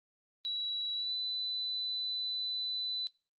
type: tone with pitch glide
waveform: sine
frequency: 3908 to 3997 Hz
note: B7 to B7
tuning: -19 to +20 cents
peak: -33 dBFS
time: 0.45-3.07 s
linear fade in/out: 0 ms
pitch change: +39 cents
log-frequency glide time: 0.95-1.14 s
effects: noise-tail reverb RT60 0.3 s tail -21 dB re dry + Opus 32 kbps